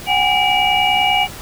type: tone cluster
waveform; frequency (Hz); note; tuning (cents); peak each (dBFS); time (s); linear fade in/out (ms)
sine; 744 / 814 / 2316 / 2880; F#5 / G#5 / D7 / F#7; +9 / -35 / -25 / -47; -18; 0.06-1.28; 50
effects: pink hiss -33 dBFS RMS until 1.41 s